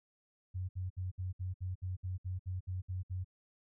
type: tone bursts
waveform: sine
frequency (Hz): 92.2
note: F#2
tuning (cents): -6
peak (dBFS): -35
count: 13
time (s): 0.54-3.246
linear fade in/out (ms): 20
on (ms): 150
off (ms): 63
effects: none